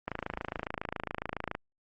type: click train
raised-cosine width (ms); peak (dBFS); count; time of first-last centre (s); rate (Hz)
0.5; -18; 41; 0.08-1.551; 27.2
effects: Opus 24 kbps